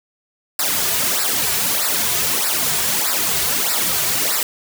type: noise with flanger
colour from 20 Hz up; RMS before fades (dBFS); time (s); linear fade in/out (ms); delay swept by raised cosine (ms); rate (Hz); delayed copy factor
white; -19; 0.59-4.43; 2; 0.31 to 3.81; 1.6; -0.85
effects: none